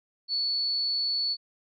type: tone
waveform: sine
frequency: 4435 Hz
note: C#8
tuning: in tune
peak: -25 dBFS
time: 0.28-1.37 s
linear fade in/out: 50 ms
effects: none